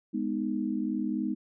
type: chord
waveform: sine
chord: G# minor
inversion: none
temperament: just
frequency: 207.7 / 249.2 / 311.5 Hz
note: G#3 / B3 / D#4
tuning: 0 / +16 / +2 cents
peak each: -32 dBFS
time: 0.13-1.35 s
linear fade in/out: 20 ms
effects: none